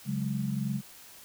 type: chord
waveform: sine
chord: C# suspended fourth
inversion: none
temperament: equal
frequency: 138.59 / 185 / 207.7 Hz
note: C#3 / F#3 / G#3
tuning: 0 / 0 / 0 cents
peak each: -32 / -35 / -32 dBFS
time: 0.05-0.82 s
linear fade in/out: 50 ms
effects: white hiss -51 dBFS RMS until 1.24 s